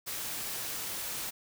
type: noise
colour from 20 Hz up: white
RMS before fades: -37 dBFS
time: 0.06-1.31 s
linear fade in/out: 20 ms
effects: none